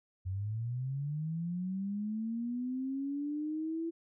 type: linear sweep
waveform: sine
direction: up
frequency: 90.3 to 334.5 Hz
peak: -33 dBFS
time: 0.25-3.91 s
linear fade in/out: 20 ms
effects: none